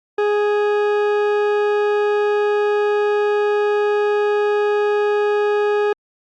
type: tone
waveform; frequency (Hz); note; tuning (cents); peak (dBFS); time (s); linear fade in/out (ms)
40% pulse; 415.3; G#4; 0; -14; 0.18-5.93; 5
effects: low-pass 2000 Hz 12 dB/octave + Opus 48 kbps